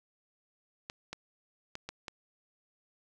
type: clicks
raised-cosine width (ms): 0.2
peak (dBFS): -22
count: 5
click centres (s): 0.899 / 1.13 / 1.754 / 1.89 / 2.082
effects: none